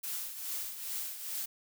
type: noise with tremolo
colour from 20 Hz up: blue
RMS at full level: -36 dBFS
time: 0.03-1.46 s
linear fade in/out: 10 ms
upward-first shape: triangle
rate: 2.4 Hz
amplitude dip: 65%
effects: none